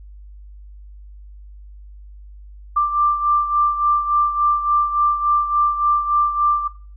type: beating tone pair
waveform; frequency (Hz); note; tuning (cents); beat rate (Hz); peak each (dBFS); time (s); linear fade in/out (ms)
sine; 1181 / 1184.5; D6 / D6; +9 / +14; 3.5; -16 / -22; 2.76-6.68; 10
effects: noise-tail reverb RT60 0.4 s tail -18 dB re dry + added 50 Hz sine -37 dBFS peak until 6.96 s